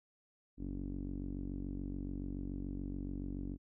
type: tone with low-pass filter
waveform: sawtooth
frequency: 47 Hz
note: F#1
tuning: 28 cents sharp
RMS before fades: -41 dBFS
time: 0.57-3.58 s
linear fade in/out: 50 ms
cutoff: 280 Hz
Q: 5
effects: none